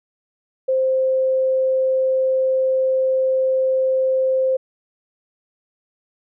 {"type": "tone", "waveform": "sine", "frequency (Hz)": 523.3, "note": "C5", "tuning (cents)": 0, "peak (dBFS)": -15, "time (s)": [0.68, 4.57], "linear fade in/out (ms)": 10, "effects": []}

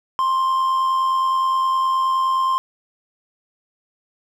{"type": "tone with amplitude modulation", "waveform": "triangle", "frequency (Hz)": 1052, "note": "C6", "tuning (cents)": 9, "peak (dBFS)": -13, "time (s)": [0.19, 2.58], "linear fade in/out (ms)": 0, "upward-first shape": "sine", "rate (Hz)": 89.6, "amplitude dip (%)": 30, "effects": []}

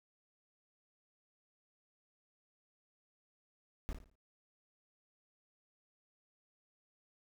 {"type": "noise with echo", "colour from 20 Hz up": "brown", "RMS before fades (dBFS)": -38, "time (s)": [3.89, 3.93], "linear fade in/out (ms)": 0, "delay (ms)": 56, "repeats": 4, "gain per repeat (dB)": -9, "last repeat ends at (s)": 4.154, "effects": []}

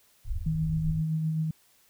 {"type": "low-pass noise", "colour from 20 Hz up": "pink", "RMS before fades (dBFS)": -33, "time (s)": [0.24, 1.02], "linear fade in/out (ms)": 50, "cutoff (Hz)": 110, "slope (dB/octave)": 96}
{"type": "tone with tremolo", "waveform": "sine", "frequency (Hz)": 158.2, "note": "D#3", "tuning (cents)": 29, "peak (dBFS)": -24, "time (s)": [0.46, 1.51], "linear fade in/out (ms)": 5, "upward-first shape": "sine", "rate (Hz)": 7.7, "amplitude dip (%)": 30}
{"effects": ["white hiss -63 dBFS RMS until 1.89 s"]}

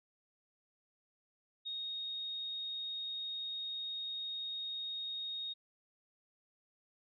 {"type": "tone", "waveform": "sine", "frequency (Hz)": 3729, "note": "A#7", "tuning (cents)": 0, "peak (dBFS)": -38, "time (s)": [1.65, 5.54], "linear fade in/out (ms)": 20, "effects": []}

